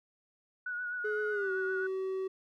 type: tone with vibrato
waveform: sine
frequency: 1463 Hz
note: F#6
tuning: 20 cents flat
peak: -34 dBFS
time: 0.66-1.87 s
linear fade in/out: 5 ms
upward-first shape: triangle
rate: 7.8 Hz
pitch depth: 40 cents each way
type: tone with pitch glide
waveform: triangle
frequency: 424 to 379.9 Hz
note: G#4 to F#4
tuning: +36 to +46 cents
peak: -30 dBFS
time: 1.04-2.28 s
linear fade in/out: 10 ms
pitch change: -190 cents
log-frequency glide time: 1.3-1.51 s
effects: none